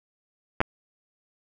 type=clicks; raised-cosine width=0.5 ms; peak=-6 dBFS; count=2; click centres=0.605 / 0.614 s; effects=none